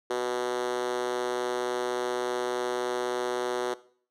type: tone with high-pass filter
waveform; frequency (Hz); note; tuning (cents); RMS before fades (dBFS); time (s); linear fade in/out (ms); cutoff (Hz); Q
5% pulse; 123.47; B2; 0; -29; 0.1-3.74; 5; 400; 5
effects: noise-tail reverb RT60 0.5 s tail -18 dB re dry + low-pass 9000 Hz 12 dB/octave